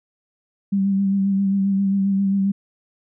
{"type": "tone with vibrato", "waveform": "sine", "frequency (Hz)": 196, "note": "G3", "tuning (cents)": 0, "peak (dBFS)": -16, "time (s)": [0.72, 2.52], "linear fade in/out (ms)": 10, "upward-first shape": "sine", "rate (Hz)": 7.5, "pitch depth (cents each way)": 27, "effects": []}